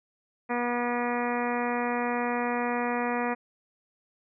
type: harmonic tone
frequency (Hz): 241.8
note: B3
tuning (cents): -36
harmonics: 1 / 2 / 3 / 4 / 5 / 6 / 7 / 8 / 9 / 10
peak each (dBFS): -31 / -32 / -33 / -34 / -37 / -41 / -40 / -37 / -43 / -41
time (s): 0.49-3.35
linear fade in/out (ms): 20
effects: none